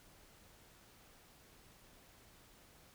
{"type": "silence", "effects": ["pink hiss -63 dBFS RMS until 2.94 s"]}